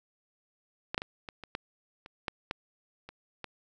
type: clicks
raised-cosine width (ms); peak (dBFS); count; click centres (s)
0.3; -16 / -12 / -20 / -24 / -27 / -17 / -30 / -15 / -16 / -28 / -22; 11; 0.945 / 0.979 / 1.019 / 1.288 / 1.437 / 1.551 / 2.061 / 2.282 / 2.511 / 3.09 / 3.443
effects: none